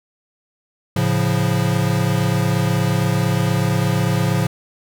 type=chord; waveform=square; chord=A augmented; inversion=none; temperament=equal; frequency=110 / 138.59 / 174.61 Hz; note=A2 / C#3 / E#3; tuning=0 / 0 / 0 cents; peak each=-21 dBFS; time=0.96-4.47 s; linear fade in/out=5 ms; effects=none